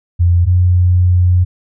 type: tone pair in turn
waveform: sine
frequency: 87.1 / 89.76 Hz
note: F2 / F2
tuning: -4 / +48 cents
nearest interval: minor second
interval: 52 cents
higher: second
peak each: -7 dBFS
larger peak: neither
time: 0.19-0.46 / 0.46-1.45 s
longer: second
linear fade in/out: 20 ms
effects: none